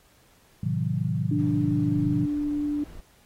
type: chord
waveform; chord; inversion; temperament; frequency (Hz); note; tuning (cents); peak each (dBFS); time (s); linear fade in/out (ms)
sine; A diminished seventh; none; equal with one note detuned; 110 / 130.81 / 159.38 / 185; A2 / C3 / Eb3 / Gb3; 0 / 0 / +42 / 0; -29 / -29 / -28 / -31; 0.63-2.26; 5
type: tone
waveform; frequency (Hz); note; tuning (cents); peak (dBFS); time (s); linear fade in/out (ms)
sine; 293.7; D4; 0; -24; 1.31-2.84; 5
type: noise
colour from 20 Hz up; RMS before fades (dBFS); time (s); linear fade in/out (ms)
brown; -43; 1.38-3.01; 10
effects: pink hiss -60 dBFS RMS until 3.25 s + AAC 48 kbps

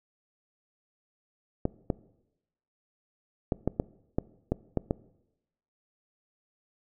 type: clicks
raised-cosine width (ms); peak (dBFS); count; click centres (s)
2; -12; 9; 1.654 / 1.902 / 3.522 / 3.676 / 3.799 / 4.185 / 4.52 / 4.773 / 4.909
effects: noise-tail reverb RT60 0.9 s tail -21 dB re dry

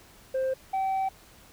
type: tone pair in turn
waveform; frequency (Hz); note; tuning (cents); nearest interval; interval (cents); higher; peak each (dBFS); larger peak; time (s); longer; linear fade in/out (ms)
sine; 525 / 769; C5 / G5; +6 / -33; perfect fifth; 661; second; -22; neither; 0.34-0.54 / 0.73-1.09; second; 10
effects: tanh soft clip ceiling -24 dBFS + pink hiss -54 dBFS RMS until 1.52 s

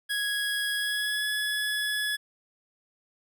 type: tone with pitch glide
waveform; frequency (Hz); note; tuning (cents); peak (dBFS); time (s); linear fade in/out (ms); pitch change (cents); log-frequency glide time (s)
25% pulse; 1662 to 1696.9; G#6 to G#6; +1 to +37; -23; 0.09-2.17; 20; +36; 0.74-1.25
effects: none

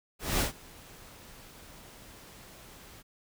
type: noise with ADSR envelope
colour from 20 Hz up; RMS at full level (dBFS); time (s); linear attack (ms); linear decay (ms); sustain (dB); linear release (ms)
pink; -27; 0.19-3.03; 210; 120; -24; 28
effects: none

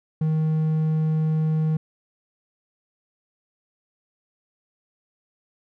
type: tone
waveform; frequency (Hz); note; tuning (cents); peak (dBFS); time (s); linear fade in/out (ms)
triangle; 157; D#3; +16; -17; 0.21-1.77; 5
effects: none

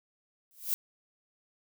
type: noise with exponential growth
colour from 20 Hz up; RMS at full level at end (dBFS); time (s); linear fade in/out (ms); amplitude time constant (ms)
violet; -26; 0.51-0.74; 0; 48
effects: none

